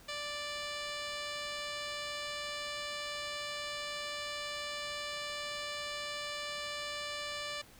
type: tone with low-pass filter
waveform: 10% pulse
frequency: 587.3 Hz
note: D5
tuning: in tune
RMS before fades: -40 dBFS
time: 0.08-7.62 s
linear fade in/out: 10 ms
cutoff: 5800 Hz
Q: 5.9
effects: pink hiss -58 dBFS RMS until 7.79 s